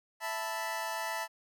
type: chord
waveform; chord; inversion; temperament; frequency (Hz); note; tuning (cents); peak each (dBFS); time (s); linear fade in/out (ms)
25% pulse; E suspended fourth; none; equal; 659.3 / 880 / 987.8; E5 / A5 / B5; 0 / 0 / 0; -36 / -33 / -36; 0.2-1.28; 50
effects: none